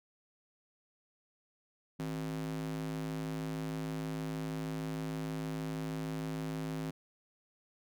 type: tone with high-pass filter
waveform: square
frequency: 53.2 Hz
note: G#1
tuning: 42 cents sharp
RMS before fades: -38 dBFS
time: 1.99-6.91 s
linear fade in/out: 10 ms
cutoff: 200 Hz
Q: 5.3
effects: none